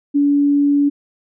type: tone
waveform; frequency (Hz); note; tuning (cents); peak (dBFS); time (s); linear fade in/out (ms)
sine; 286; D4; -46; -11; 0.14-0.9; 20
effects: none